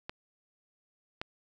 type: clicks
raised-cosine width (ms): 0.3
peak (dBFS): -21 / -19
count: 2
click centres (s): 0.095 / 1.215
effects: none